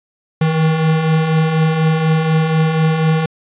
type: beating tone pair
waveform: square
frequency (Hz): 155.56 / 159.66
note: D#3 / D#3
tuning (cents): 0 / +45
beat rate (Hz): 4.1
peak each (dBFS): -22 / -13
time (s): 0.41-3.26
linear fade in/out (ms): 5
effects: resampled to 8000 Hz + 8-bit